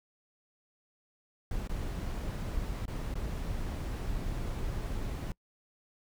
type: noise with dropouts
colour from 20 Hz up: brown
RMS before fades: -35 dBFS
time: 1.51-5.32 s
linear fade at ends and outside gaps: 2 ms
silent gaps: 1.675-1.694 / 2.855-2.879 / 3.141-3.154 s
effects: noise-tail reverb RT60 0.1 s tail -25 dB re dry